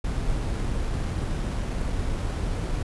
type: noise with sample-and-hold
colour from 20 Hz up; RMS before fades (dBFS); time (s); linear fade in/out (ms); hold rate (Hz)
brown; -27; 0.04-2.83; 5; 8820
effects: resampled to 24000 Hz